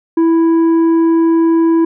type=tone with tanh clipping; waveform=sine; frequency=329.6 Hz; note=E4; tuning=in tune; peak=-9 dBFS; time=0.17-1.85 s; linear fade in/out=5 ms; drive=6 dB; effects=none